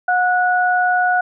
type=tone pair together; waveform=sine; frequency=725.9 / 1467 Hz; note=F#5 / F#6; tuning=-33 / -15 cents; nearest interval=octave; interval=1218 cents; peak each=-15 / -17 dBFS; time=0.08-1.21 s; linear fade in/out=5 ms; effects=none